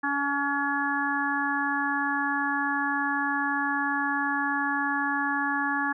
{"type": "harmonic tone", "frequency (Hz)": 282.7, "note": "C#4", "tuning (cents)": 34, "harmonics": [1, 3, 4, 5, 6], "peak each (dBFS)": [-31, -31, -32, -34, -28], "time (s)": [0.03, 5.93], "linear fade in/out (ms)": 10, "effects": []}